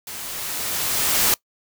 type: noise with level ramp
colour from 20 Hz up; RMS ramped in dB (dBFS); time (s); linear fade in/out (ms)
white; -34 to -17; 0.07-1.34; 2
effects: noise-tail reverb RT60 0.1 s tail -22 dB re dry